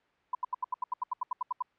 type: tone bursts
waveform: sine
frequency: 1000 Hz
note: B5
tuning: 21 cents sharp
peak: -27 dBFS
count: 14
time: 0.33-1.624 s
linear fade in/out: 5 ms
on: 20 ms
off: 78 ms
effects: white hiss -69 dBFS RMS until 1.78 s + low-pass 2000 Hz 12 dB/octave